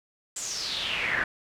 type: noise with band-pass filter sweep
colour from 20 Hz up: brown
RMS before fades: -30 dBFS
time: 0.36-1.24 s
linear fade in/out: 5 ms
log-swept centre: 7800 to 1600 Hz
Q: 5.6
effects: none